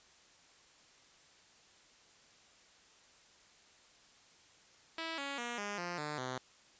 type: tone with pitch steps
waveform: 5% pulse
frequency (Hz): 326.6 / 279.4 / 239.1 / 204.6 / 175.02 / 149.75 / 128.12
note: E4 / C#4 / A#3 / G#3 / F3 / D3 / C3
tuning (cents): -16 / +14 / +44 / -26 / +4 / +34 / -36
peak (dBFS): -27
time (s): 4.98-6.38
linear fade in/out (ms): 2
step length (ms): 200
effects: white hiss -63 dBFS RMS until 6.79 s + resampled to 16000 Hz